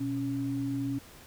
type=tone pair together; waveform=sine; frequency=123.48 / 277.2 Hz; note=B2 / C#4; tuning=0 / 0 cents; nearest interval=octave + major second; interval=1400 cents; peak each=-35 / -30 dBFS; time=0-0.99 s; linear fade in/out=10 ms; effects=pink hiss -52 dBFS RMS until 1.26 s